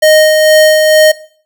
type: tone with tremolo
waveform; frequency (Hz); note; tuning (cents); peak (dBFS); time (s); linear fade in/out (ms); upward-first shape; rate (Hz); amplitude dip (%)
square; 620; D#5; -6; -3; 0.02-1.12; 10; sine; 2.2; 35
effects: noise-tail reverb RT60 0.5 s tail -19 dB re dry